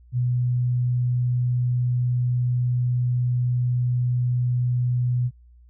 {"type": "tone", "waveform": "sine", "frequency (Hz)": 123.47, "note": "B2", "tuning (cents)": 0, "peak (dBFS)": -19, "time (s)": [0.12, 5.31], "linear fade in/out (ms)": 50, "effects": ["added 60 Hz sine -48 dBFS peak until 5.69 s"]}